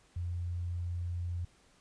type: tone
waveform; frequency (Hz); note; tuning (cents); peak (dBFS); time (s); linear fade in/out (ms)
sine; 87.31; F2; 0; -33; 0.16-1.45; 5
effects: pink hiss -65 dBFS RMS until 1.8 s + resampled to 22050 Hz